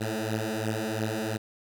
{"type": "beating tone pair", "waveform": "10% pulse", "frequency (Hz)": [108.1, 111], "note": ["A2", "A2"], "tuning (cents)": [-30, 16], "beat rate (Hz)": 2.9, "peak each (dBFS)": -23, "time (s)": [0, 1.38], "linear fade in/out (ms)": 20, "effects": []}